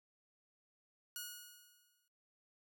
5% pulse tone with exponential decay, 1451 Hz, F#6, 34 cents flat, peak -30 dBFS, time 1.16-2.08 s, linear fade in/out 1 ms, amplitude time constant 200 ms, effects noise-tail reverb RT60 0.2 s tail -18 dB re dry

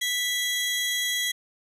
sawtooth tone pair together, 1975.5 / 3302 Hz, B6 / G#7, 0 / -11 cents, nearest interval major sixth, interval 889 cents, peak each -24 dBFS, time 0.01-1.32 s, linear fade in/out 10 ms, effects resampled to 32000 Hz

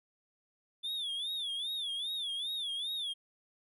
triangle tone with vibrato, 3490 Hz, A7, 15 cents flat, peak -33 dBFS, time 0.83-3.14 s, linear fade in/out 20 ms, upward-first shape sine, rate 2.5 Hz, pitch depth 140 cents each way, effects none

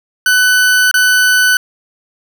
40% pulse tone with dropouts, 1500 Hz, F#6, 23 cents sharp, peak -7 dBFS, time 0.26-1.57 s, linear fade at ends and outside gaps 2 ms, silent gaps 0.913-0.941 s, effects 8-bit

